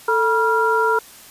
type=tone cluster; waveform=sine; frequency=443.7 / 964 / 1386 Hz; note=A4 / B5 / F6; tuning=+14 / -42 / -14 cents; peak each=-19 dBFS; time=0.08-0.99 s; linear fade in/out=5 ms; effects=white hiss -43 dBFS RMS until 1.3 s + resampled to 32000 Hz